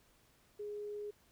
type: tone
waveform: sine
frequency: 415.3 Hz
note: G#4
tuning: in tune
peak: -40 dBFS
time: 0.59-1.11 s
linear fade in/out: 10 ms
effects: pink hiss -69 dBFS RMS until 1.31 s